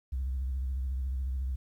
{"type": "tone with vibrato", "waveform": "sine", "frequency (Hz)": 65.41, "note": "C2", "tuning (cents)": 0, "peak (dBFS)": -28, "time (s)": [0.12, 1.56], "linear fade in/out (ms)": 10, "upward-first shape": "triangle", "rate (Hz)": 14, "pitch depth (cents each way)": 110, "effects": ["tanh soft clip ceiling -27 dBFS", "11-bit"]}